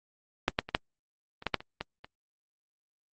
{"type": "clicks", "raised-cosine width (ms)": 0.3, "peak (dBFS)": [-7, -8, -23, -7, -28, -12, -8, -26, -17, -28], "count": 10, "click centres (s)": [0.481, 0.589, 0.69, 0.749, 1.424, 1.467, 1.543, 1.605, 1.81, 2.045], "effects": ["Opus 24 kbps"]}